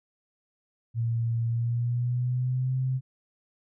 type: tone with pitch glide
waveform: sine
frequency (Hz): 115.8 to 129.98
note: A#2 to C3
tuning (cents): -11 to -11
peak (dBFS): -24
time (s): 0.94-3.01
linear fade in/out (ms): 50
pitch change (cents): +200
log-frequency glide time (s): 1.47-2.75
effects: none